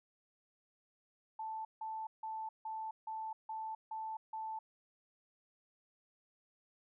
sine tone bursts, 880 Hz, A5, in tune, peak -39 dBFS, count 8, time 1.39-4.59 s, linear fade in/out 5 ms, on 260 ms, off 160 ms, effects none

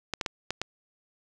clicks, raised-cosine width 0.2 ms, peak -12 dBFS, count 5, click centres 0.137 / 0.212 / 0.262 / 0.506 / 0.616 s, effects none

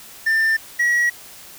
triangle tone pair in turn, 1789 / 1916.1 Hz, A6 / A#6, +28 / +47 cents, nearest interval minor second, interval 119 cents, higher second, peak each -13 dBFS, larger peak neither, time 0.26-0.57 / 0.79-1.1 s, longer neither, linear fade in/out 10 ms, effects white hiss -41 dBFS RMS until 1.58 s

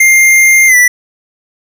square tone with pitch glide, 2109 to 1967.8 Hz, C7 to B6, +13 to -7 cents, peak -4 dBFS, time 0-0.88 s, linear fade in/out 5 ms, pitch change -120 cents, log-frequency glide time 0.67-0.76 s, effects none

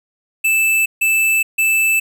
square tone bursts, 2637 Hz, E7, in tune, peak -13 dBFS, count 3, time 0.44-2 s, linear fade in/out 10 ms, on 420 ms, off 150 ms, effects 9-bit

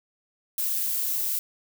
violet noise, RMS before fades -27 dBFS, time 0.58-1.39 s, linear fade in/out 2 ms, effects none

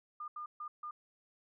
sine tone bursts at uneven times, 1210 Hz, D#6, 49 cents flat, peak -40 dBFS, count 4, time 0.2-0.28 / 0.36-0.46 / 0.6-0.68 / 0.83-0.91 s, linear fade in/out 5 ms, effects none

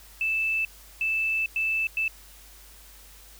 sine tone bursts at uneven times, 2637 Hz, E7, in tune, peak -23 dBFS, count 4, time 0.21-0.65 / 1.01-1.46 / 1.56-1.87 / 1.97-2.08 s, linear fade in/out 2 ms, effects added 50 Hz sine -51 dBFS peak until 3.39 s + white hiss -51 dBFS RMS until 3.39 s

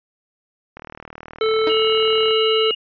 click train, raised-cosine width 0.5 ms, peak -20 dBFS, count 61, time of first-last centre 0.77-2.308 s, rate 39 Hz
harmonic tone, 440 Hz, A4, in tune, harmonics 1 / 3 / 5 / 7 / 9, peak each -16 / -25 / -30 / -31 / -30 dBFS, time 1.41-2.71 s, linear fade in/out 2 ms
sawtooth tone with exponential decay, 314.3 Hz, D#4, 18 cents sharp, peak -16 dBFS, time 1.67-1.77 s, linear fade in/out 2 ms, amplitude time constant 20 ms
sine tone, 2861 Hz, F7, 41 cents sharp, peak -20 dBFS, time 1.69-2.75 s, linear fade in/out 10 ms
effects resampled to 11025 Hz

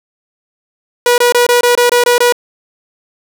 sawtooth tone bursts, 484.9 Hz, B4, 32 cents flat, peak -3 dBFS, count 9, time 1.06-2.324 s, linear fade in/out 2 ms, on 120 ms, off 23 ms, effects none

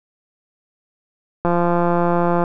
click train, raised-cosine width 1 ms, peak -5 dBFS, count 172, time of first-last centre 1.45-2.438 s, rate 173 Hz, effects none

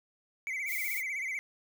triangle tone with vibrato, 2165 Hz, C#7, 41 cents flat, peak -31 dBFS, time 0.47-1.39 s, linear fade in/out 0 ms, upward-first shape sine, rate 16 Hz, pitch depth 120 cents each way
violet noise, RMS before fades -38 dBFS, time 0.66-1.03 s, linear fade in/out 50 ms
effects none

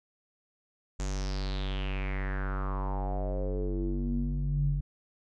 square tone with low-pass filter sweep, 48.08 Hz, G1, 33 cents flat, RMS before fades -31 dBFS, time 0.99-4.81 s, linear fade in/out 10 ms, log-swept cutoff 7200 to 120 Hz, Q 5.4, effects none

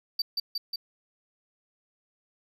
triangle tone with echo, 4638 Hz, D8, 22 cents flat, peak -23 dBFS, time 0.19-0.22 s, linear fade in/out 5 ms, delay 180 ms, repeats 3, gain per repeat -2 dB, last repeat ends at 0.76 s, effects none

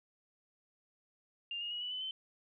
sine tone with pitch steps, 2800 / 2852 / 2905 / 2960 / 3015 / 3071 Hz, F7 / F7 / F#7 / F#7 / F#7 / G7, +4 / +36 / -32 / 0 / +32 / -36 cents, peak -37 dBFS, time 1.51-2.11 s, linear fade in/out 2 ms, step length 100 ms, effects none

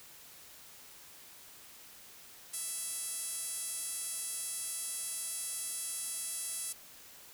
5% pulse tone with band-pass filter, 662 Hz, E5, 7 cents sharp, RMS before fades -39 dBFS, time 2.53-6.73 s, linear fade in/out 10 ms, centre 11000 Hz, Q 5.1, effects white hiss -54 dBFS RMS until 7.33 s

